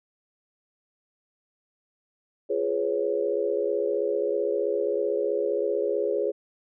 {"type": "chord", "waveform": "sine", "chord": "C# dominant seventh", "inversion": "first", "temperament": "just", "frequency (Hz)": [346.5, 415.8, 498.9, 554.4], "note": ["E#4", "G#4", "B4", "C#5"], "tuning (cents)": [-14, 2, 17, 0], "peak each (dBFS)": [-32, -26, -30, -29], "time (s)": [2.49, 6.32], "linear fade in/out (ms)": 20, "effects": []}